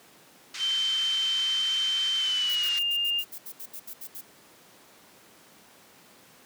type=band-pass noise; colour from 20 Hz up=white; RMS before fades=-38 dBFS; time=0.54-2.79 s; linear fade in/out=5 ms; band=1300 to 6000 Hz; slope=24 dB/octave
type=tone with pitch glide; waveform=sine; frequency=3102 to 2812 Hz; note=G7 to F7; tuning=-19 to +11 cents; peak=-24 dBFS; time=0.58-3.24 s; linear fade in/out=50 ms; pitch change=-170 cents; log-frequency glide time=2.17-2.75 s
type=noise bursts; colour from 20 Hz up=violet; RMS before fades=-39 dBFS; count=13; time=2.49-4.213 s; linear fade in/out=10 ms; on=67 ms; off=71 ms
effects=pink hiss -54 dBFS RMS until 6.45 s + high-pass 200 Hz 12 dB/octave